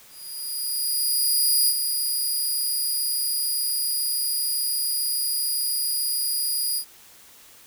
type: tone with ADSR envelope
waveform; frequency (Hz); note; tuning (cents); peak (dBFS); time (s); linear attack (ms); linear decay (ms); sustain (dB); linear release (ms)
10% pulse; 4881; D#8; -34; -10; 0.08-6.85; 1600; 52; -6; 80
effects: white hiss -50 dBFS RMS until 7.66 s